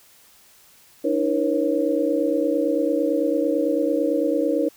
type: tone cluster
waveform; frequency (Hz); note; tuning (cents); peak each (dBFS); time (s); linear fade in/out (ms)
sine; 293.9 / 322.8 / 479.8 / 549; D4 / E4 / A#4 / C#5; +1 / -36 / +50 / -17; -24; 1.04-4.69; 10
effects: white hiss -53 dBFS RMS until 4.76 s